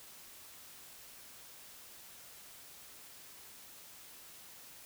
silence, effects white hiss -54 dBFS RMS until 4.85 s

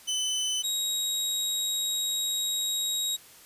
25% pulse tone pair in turn, 3021 / 3801 Hz, F#7 / A#7, +35 / +33 cents, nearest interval major third, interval 398 cents, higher second, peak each -23 dBFS, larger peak neither, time 0.07-0.63 / 0.63-3.17 s, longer second, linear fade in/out 20 ms, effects white hiss -52 dBFS RMS until 3.45 s + resampled to 32000 Hz

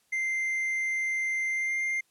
triangle tone with pitch glide, 2087 to 2105 Hz, C7 to C7, -5 to +10 cents, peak -25 dBFS, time 0.12-2.01 s, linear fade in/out 10 ms, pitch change +15 cents, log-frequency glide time 1.48-1.83 s, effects white hiss -69 dBFS RMS until 2.1 s + low-pass 12000 Hz 12 dB/octave

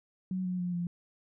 sine tone with pitch steps, 185.8 / 181.77 / 177.82 / 173.96 Hz, F#3 / F#3 / F3 / F3, +7 / -30 / +31 / -6 cents, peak -30 dBFS, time 0.31-0.87 s, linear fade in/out 2 ms, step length 140 ms, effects none

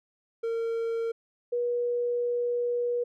triangle / sine tone pair in turn, 458.4 / 482.6 Hz, A#4 / B4, -29 / -40 cents, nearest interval minor second, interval 89 cents, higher second, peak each -25 dBFS, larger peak neither, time 0.43-1.12 / 1.52-3.04 s, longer second, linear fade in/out 10 ms, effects none

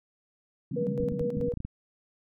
pink band-pass noise, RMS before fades -33 dBFS, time 0.71-1.49 s, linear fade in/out 5 ms, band 130 to 280 Hz, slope 96 dB/octave
sine tone with tremolo, 482.4 Hz, B4, 41 cents flat, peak -27 dBFS, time 0.76-1.54 s, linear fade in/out 10 ms, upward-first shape square, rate 4.6 Hz, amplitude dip 55%
clicks, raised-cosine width 5 ms, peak -23 dBFS, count 11, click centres 1.002 / 1.038 / 1.123 / 1.212 / 1.371 / 1.405 / 1.485 / 1.538 / 1.573 / 1.604 / 1.65 s
effects none

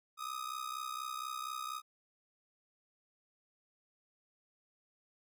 45% pulse ring-modulated tone, 1244.5 Hz, D#6, in tune, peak -36 dBFS, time 0.17-1.82 s, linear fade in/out 50 ms, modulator 32.1 Hz, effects none

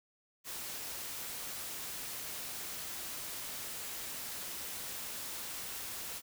white noise, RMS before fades -42 dBFS, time 0.44-6.22 s, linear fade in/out 50 ms, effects none

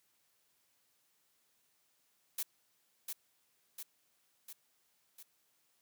blue noise with echo, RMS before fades -37 dBFS, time 2.38-2.43 s, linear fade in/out 5 ms, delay 700 ms, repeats 4, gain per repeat -4 dB, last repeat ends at 5.23 s, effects white hiss -75 dBFS RMS until 5.81 s + high-pass 100 Hz 12 dB/octave

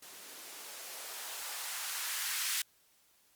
violet noise with band-pass filter sweep, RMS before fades -40 dBFS, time 0.02-2.62 s, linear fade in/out 5 ms, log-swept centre 230 to 1900 Hz, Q 1.1, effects white hiss -68 dBFS RMS until 3.35 s + Opus 48 kbps

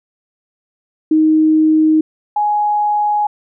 sine tone pair in turn, 312.8 / 835.1 Hz, D#4 / G#5, +9 / +9 cents, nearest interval octave + perfect fourth, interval 1700 cents, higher second, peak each -8 / -12 dBFS, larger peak first, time 1.11-2.01 / 2.36-3.27 s, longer second, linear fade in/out 5 ms, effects none

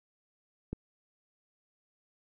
click, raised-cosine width 3 ms, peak -22 dBFS, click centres 0.73 s, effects none

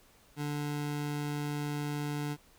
25% pulse tone, 146.83 Hz, D3, in tune, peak -29 dBFS, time 0.36-2.37 s, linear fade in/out 50 ms, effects pink hiss -62 dBFS RMS until 2.58 s

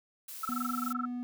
blue noise, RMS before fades -44 dBFS, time 0.28-0.93 s, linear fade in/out 5 ms
sine tone bursts, 1320 Hz, E6, 2 cents sharp, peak -30 dBFS, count 15, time 0.43-1.055 s, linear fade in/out 5 ms, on 23 ms, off 20 ms
triangle tone, 245.5 Hz, B3, 10 cents flat, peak -32 dBFS, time 0.49-1.23 s, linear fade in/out 0 ms
effects none

